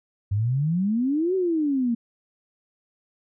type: exponential two-way sweep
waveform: sine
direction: up then down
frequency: 96.3 to 385.1 to 227.6 Hz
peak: -20 dBFS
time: 0.31-1.95 s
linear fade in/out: 10 ms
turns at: 1.35 s
effects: none